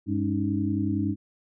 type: tone cluster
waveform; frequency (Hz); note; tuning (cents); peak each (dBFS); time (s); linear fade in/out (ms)
sine; 99.3 / 203.6 / 279.7 / 310.5; G2 / G#3 / C#4 / D#4; +23 / -34 / +16 / -3; -29; 0.06-1.16; 50
effects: none